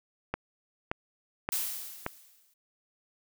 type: click train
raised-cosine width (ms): 0.5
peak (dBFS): -15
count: 4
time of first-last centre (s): 0.34-2.064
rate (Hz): 1.74
type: noise with exponential decay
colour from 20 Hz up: blue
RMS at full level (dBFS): -29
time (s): 1.52-2.54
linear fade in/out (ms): 5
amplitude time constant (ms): 220
effects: none